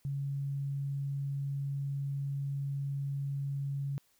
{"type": "tone", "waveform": "sine", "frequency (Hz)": 139.5, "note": "C#3", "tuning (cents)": 11, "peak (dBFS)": -32, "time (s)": [0.05, 3.98], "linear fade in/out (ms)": 0, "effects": ["white hiss -70 dBFS RMS until 4.19 s"]}